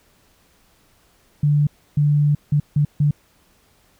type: tone bursts at uneven times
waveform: sine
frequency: 146.83 Hz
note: D3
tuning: in tune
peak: -13 dBFS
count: 5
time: 1.43-1.67 / 1.97-2.35 / 2.52-2.6 / 2.76-2.85 / 3-3.11 s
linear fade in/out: 5 ms
effects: pink hiss -58 dBFS RMS until 3.99 s